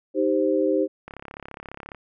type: chord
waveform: sine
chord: C minor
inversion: first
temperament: equal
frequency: 311.1 / 392 / 523.3 Hz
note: Eb4 / G4 / C5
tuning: 0 / 0 / 0 cents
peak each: -23 dBFS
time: 0.14-0.88 s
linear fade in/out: 50 ms
type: click train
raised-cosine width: 0.5 ms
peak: -22 dBFS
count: 31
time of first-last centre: 1.08-1.947 s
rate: 34.6 Hz
effects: none